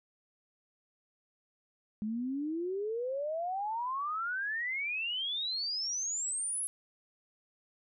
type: exponential sweep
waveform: sine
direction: up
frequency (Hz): 207.7 to 10900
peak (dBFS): -32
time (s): 2.02-6.67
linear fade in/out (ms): 0
effects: none